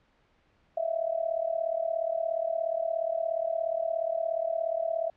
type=tone with amplitude modulation; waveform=sine; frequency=659.3 Hz; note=E5; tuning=in tune; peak=-23 dBFS; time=0.77-5.1 s; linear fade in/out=5 ms; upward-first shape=sine; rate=37 Hz; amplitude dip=85%; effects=pink hiss -67 dBFS RMS until 5.16 s + low-pass 3000 Hz 12 dB/octave